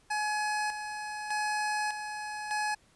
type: tone with tremolo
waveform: 25% pulse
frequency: 845 Hz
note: G#5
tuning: 30 cents sharp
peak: -25 dBFS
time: 0.1-2.75 s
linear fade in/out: 10 ms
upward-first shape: square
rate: 0.83 Hz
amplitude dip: 55%
effects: pink hiss -64 dBFS RMS until 2.95 s + resampled to 24000 Hz